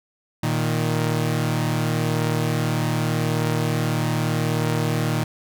sawtooth tone pair together, 116.54 / 155.66 Hz, A#2 / D#3, 0 / +1 cents, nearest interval perfect fourth, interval 501 cents, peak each -19 dBFS, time 0.43-5.24 s, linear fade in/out 5 ms, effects none

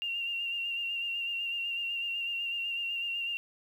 sine tone with vibrato, 2777 Hz, F7, 10 cents flat, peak -31 dBFS, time 0.02-3.37 s, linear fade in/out 0 ms, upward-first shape sine, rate 8 Hz, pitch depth 30 cents each way, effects 10-bit

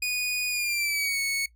sawtooth tone with pitch glide, 2470 to 2213 Hz, D#7 to C#7, -13 to -3 cents, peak -22 dBFS, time 0.02-1.46 s, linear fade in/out 5 ms, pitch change -190 cents, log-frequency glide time 0.49-1.19 s, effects noise-tail reverb RT60 0.1 s tail -19 dB re dry + added 58 Hz sine -56 dBFS peak until 1.55 s

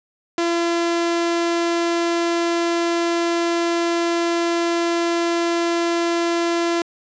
sawtooth tone, 340 Hz, F4, 46 cents flat, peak -14 dBFS, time 0.38-6.82 s, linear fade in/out 2 ms, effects resampled to 16000 Hz + 7-bit

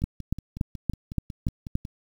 two click trains, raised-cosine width 5 ms, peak -12 / -23 dBFS, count 7 / 11, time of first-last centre 0.04-1.754 / 0.02-1.852 s, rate 3.5 / 5.46 Hz, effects 8-bit

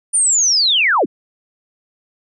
sine linear sweep, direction down, 9330 to 155.2 Hz, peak -11 dBFS, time 0.13-1.06 s, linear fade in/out 20 ms, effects none

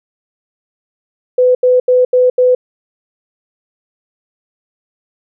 sine tone bursts, 502 Hz, B4, 28 cents sharp, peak -6 dBFS, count 5, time 1.38-2.55 s, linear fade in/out 5 ms, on 170 ms, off 80 ms, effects none

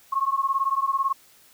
sine beating tone pair, 1079 / 1097 Hz, C#6 / C#6, -47 / -18 cents, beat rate 18 Hz, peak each -24 dBFS, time 0.12-1.13 s, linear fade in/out 10 ms, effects white hiss -55 dBFS RMS until 1.53 s

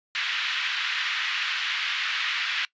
white band-pass noise, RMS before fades -28 dBFS, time 0.15-2.65 s, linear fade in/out 0 ms, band 1400 to 3400 Hz, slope 24 dB/octave, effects noise-tail reverb RT60 0.1 s tail -21 dB re dry + resampled to 16000 Hz

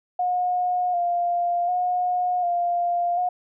sine tone with vibrato, 710 Hz, F5, 28 cents sharp, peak -20 dBFS, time 0.19-3.29 s, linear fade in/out 5 ms, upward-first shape square, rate 0.67 Hz, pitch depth 28 cents each way, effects none

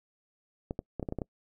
clicks, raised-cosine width 2 ms, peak -20 dBFS, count 8, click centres 0.709 / 0.791 / 0.997 / 1.028 / 1.088 / 1.124 / 1.187 / 1.218 s, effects noise-tail reverb RT60 0.1 s tail -26 dB re dry

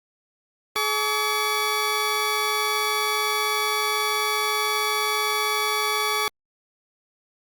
15% pulse tone pair together, 425 / 1139.5 Hz, G#4 / C#6, +40 / +47 cents, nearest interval octave + perfect fourth, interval 1707 cents, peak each -20 / -17 dBFS, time 0.76-6.28 s, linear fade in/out 0 ms, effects Opus 48 kbps

